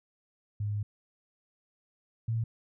sine tone pair in turn, 103.83 / 113.77 Hz, G#2 / A#2, 0 / -42 cents, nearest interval major second, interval 158 cents, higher second, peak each -29 / -27 dBFS, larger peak second, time 0.6-0.83 / 2.28-2.44 s, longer first, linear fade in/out 5 ms, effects none

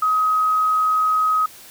sine tone, 1264 Hz, D#6, 27 cents sharp, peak -15 dBFS, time 0.02-1.46 s, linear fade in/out 5 ms, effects white hiss -43 dBFS RMS until 1.7 s

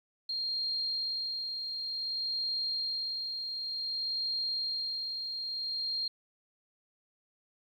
sine tone with tremolo, 4213 Hz, C8, 11 cents sharp, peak -30 dBFS, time 0.29-6.08 s, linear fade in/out 5 ms, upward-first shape sine, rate 0.55 Hz, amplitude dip 40%, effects 11-bit

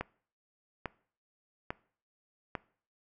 click train, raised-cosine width 0.5 ms, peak -19 dBFS, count 4, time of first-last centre 0.01-2.552 s, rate 1.18 Hz, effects noise-tail reverb RT60 0.5 s tail -21 dB re dry

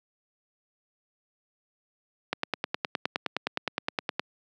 click train, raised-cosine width 0.3 ms, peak -10 dBFS, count 19, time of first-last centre 2.33-4.195 s, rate 9.65 Hz, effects high-pass 200 Hz 12 dB/octave

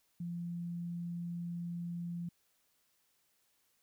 sine tone, 172.2 Hz, F3, 24 cents flat, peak -37 dBFS, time 0.2-2.29 s, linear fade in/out 5 ms, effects white hiss -75 dBFS RMS until 3.82 s

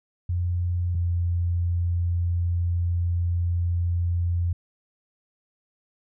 sine tone pair in turn, 88 / 86.74 Hz, F2 / F2, +14 / -11 cents, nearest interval unison, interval 25 cents, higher first, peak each -22 / -21 dBFS, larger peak second, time 0.29-0.95 / 0.95-4.53 s, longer second, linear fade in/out 5 ms, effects none

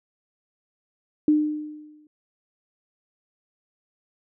sine tone with exponential decay, 302.5 Hz, D#4, 49 cents flat, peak -13 dBFS, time 1.28-2.07 s, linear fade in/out 2 ms, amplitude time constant 170 ms, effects none

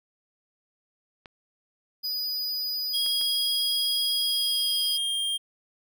clicks, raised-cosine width 0.3 ms, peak -27 dBFS, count 3, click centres 1.258 / 3.063 / 3.213 s
square tone, 4946 Hz, D#8, 11 cents flat, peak -28 dBFS, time 2.03-4.98 s, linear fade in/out 20 ms
square tone with pitch glide, 3290 to 3207 Hz, G#7 to G7, -17 to +39 cents, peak -26 dBFS, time 2.93-5.38 s, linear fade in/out 20 ms, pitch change -44 cents, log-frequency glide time 4.18-5.18 s
effects none

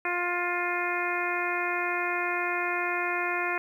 harmonic tone, 352.4 Hz, F4, 16 cents sharp, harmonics 1 / 2 / 3 / 4 / 5 / 6 / 7, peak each -34 / -34 / -34 / -34 / -34 / -34 / -34 dBFS, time 0.05-3.58 s, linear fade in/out 2 ms, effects 10-bit

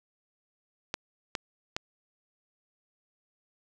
clicks, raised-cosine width 0.2 ms, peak -13 dBFS, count 3, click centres 0.941 / 1.352 / 1.765 s, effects none

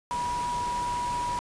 sine tone in noise, 970 Hz, B5, 31 cents flat, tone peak -27 dBFS, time 0.11-1.39 s, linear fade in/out 0 ms, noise pink, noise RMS -38 dBFS, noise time 0.11-1.39 s, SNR +8 dB, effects resampled to 22050 Hz

